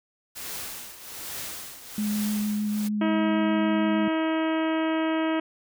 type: noise with tremolo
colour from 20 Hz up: white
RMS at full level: -34 dBFS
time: 0.35-2.89 s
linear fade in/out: 20 ms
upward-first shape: triangle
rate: 1.2 Hz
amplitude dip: 75%
type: tone with vibrato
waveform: sine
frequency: 210 Hz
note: G#3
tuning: 19 cents sharp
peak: -24 dBFS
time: 1.98-4.08 s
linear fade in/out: 2 ms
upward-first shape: triangle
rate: 6.6 Hz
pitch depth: 12 cents each way
type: harmonic tone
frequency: 319.7 Hz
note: D#4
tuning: 47 cents sharp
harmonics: 1 / 2 / 3 / 4 / 5 / 6 / 7 / 8 / 9 / 10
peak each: -24 / -30 / -34 / -36 / -38 / -40 / -41 / -42 / -43 / -44 dBFS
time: 3.01-5.4 s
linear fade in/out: 5 ms
effects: none